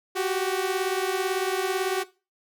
sawtooth beating tone pair, 370 / 388 Hz, F#4 / G4, 0 / -18 cents, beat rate 18 Hz, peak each -22 / -24 dBFS, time 0.15-2.04 s, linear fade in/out 20 ms, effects noise-tail reverb RT60 0.3 s tail -18 dB re dry

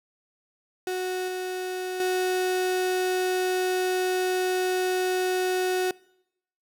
35% pulse tone with level steps, 368.5 Hz, F#4, 7 cents flat, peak -25 / -27 / -21 dBFS, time 0.87-5.91 s, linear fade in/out 2 ms, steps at 1.28 / 2 s, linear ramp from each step 2 ms, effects noise-tail reverb RT60 0.8 s tail -24 dB re dry

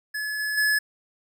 square tone with level steps, 1708 Hz, G#6, 48 cents sharp, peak -28 / -26 / -20 dBFS, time 0.14-0.79 s, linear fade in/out 10 ms, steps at 0.39 / 0.57 s, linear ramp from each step 10 ms, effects none

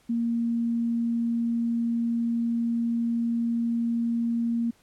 sine tone, 233.1 Hz, A#3, in tune, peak -23 dBFS, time 0.09-4.71 s, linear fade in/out 10 ms, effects pink hiss -62 dBFS RMS until 4.82 s + low-pass 12000 Hz 12 dB/octave

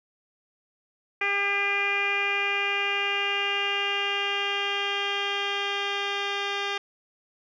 10% pulse tone with low-pass filter sweep, 401.3 Hz, G4, 41 cents sharp, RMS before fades -27 dBFS, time 1.21-6.78 s, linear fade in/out 5 ms, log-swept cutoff 2300 to 3700 Hz, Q 5.6, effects none

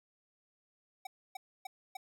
square tone bursts, 760 Hz, F#5, 46 cents sharp, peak -40 dBFS, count 4, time 1.05-1.97 s, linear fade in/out 5 ms, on 20 ms, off 280 ms, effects none

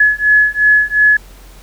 sine beating tone pair, 1700 / 1702.8 Hz, G#6 / G#6, +40 / +43 cents, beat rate 2.8 Hz, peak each -11 dBFS, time 0-1.17 s, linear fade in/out 5 ms, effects added 45 Hz sine -36 dBFS peak until 1.62 s + pink hiss -43 dBFS RMS until 1.62 s

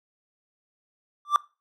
triangle tone with exponential growth, 1174.7 Hz, D6, in tune, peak -10 dBFS, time 1.25-1.36 s, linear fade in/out 1 ms, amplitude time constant 22 ms, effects noise-tail reverb RT60 0.3 s tail -21 dB re dry

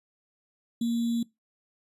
sine tone with sample-and-hold, 233.1 Hz, A#3, in tune, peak -24 dBFS, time 0.81-1.23 s, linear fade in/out 5 ms, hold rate 3675 Hz, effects noise-tail reverb RT60 0.2 s tail -22 dB re dry + resampled to 32000 Hz

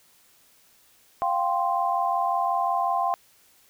sine chord, F suspended second, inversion none, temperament equal, 698.5 / 784 / 1046.5 Hz, F5 / G5 / C6, 0 / 0 / 0 cents, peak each -26 dBFS, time 1.22-3.14 s, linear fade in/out 0 ms, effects white hiss -59 dBFS RMS until 3.69 s

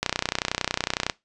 click train, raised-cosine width 0.2 ms, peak -5 dBFS, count 34, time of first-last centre 0.03-1.098 s, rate 30.9 Hz, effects noise-tail reverb RT60 0.2 s tail -21 dB re dry + resampled to 22050 Hz

